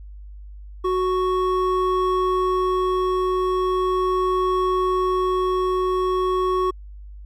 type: tone pair together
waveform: triangle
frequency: 369.7 / 1108.7 Hz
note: F#4 / C#6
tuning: -1 / 0 cents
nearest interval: octave + perfect fifth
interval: 1901 cents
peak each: -18 / -21 dBFS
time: 0.84-6.71 s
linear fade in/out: 10 ms
effects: added 50 Hz sine -36 dBFS peak until 7.25 s

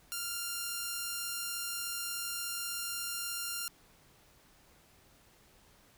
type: tone pair together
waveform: 5% pulse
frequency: 1360.3 / 1396.9 Hz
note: F6 / F6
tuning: -46 / 0 cents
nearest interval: unison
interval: 46 cents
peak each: -36 / -24 dBFS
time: 0.12-3.68 s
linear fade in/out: 0 ms
effects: pink hiss -63 dBFS RMS until 5.97 s

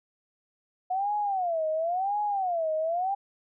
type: tone with vibrato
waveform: sine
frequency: 723 Hz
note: F#5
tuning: 40 cents flat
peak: -25 dBFS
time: 0.9-3.15 s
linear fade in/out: 10 ms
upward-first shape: sine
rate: 0.95 Hz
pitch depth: 250 cents each way
effects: none

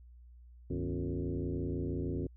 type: tone with frequency modulation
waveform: sine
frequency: 101.2 Hz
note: G#2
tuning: 44 cents flat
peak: -32 dBFS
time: 0.7-2.27 s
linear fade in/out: 5 ms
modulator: 86.2 Hz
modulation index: 3.6
effects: added 60 Hz sine -52 dBFS peak until 2.36 s

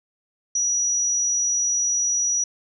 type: tone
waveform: sine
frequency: 5830 Hz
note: F#8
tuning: 26 cents flat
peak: -19 dBFS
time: 0.55-2.44 s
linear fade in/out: 5 ms
effects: none

